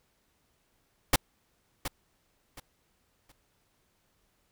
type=noise with echo; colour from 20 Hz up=pink; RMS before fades=-21 dBFS; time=1.13-1.16 s; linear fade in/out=5 ms; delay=720 ms; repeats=3; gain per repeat=-12 dB; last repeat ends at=3.32 s; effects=pink hiss -72 dBFS RMS until 4.51 s